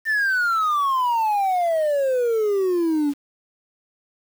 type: exponential sweep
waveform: sine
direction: down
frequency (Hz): 1808 to 279.2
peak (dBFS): -15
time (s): 0.05-3.14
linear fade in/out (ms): 50
effects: tanh soft clip ceiling -17 dBFS + 7-bit